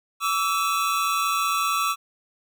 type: tone cluster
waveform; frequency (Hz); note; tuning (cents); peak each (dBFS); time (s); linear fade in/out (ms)
square; 1144 / 1319 / 2526 / 2659; D6 / E6 / D#7 / E7; -46 / +1 / +26 / +14; -25 / -26 / -34 / -34; 0.2-1.96; 50
effects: none